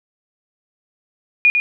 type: tone with echo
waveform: sine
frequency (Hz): 2441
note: D#7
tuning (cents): -34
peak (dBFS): -8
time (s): 1.45-1.5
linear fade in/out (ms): 0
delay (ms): 100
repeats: 1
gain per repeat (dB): -5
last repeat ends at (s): 1.6
effects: none